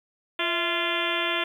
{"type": "harmonic tone with a mistuned harmonic", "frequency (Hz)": 345.3, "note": "F4", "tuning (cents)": -20, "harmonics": [1, 2, 3, 4, 5, 6, 7, 8, 9, 10], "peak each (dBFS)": [-33, -33, -33, -33, -33, -33, -33, -33, -33, -33], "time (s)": [0.39, 1.44], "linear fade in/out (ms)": 5, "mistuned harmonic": 2, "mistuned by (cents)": -75, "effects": ["9-bit"]}